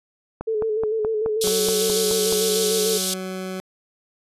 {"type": "click train", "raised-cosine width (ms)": 1, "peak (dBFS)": -15, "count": 10, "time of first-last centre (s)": [0.41, 2.325], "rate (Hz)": 4.7}
{"type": "tone with vibrato", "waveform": "sine", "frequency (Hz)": 435.9, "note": "A4", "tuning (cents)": -16, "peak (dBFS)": -20, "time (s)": [0.47, 2.98], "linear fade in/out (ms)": 10, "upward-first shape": "square", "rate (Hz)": 6.7, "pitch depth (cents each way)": 39}
{"type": "band-pass noise", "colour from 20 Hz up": "pink", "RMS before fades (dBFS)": -25, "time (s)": [1.41, 3.14], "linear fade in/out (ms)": 5, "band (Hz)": [3200, 13000], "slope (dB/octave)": 48}
{"type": "tone", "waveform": "20% pulse", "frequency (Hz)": 187.1, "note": "F#3", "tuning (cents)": 20, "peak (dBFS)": -23, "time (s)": [1.44, 3.6], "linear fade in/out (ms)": 0}
{"effects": ["resampled to 32000 Hz"]}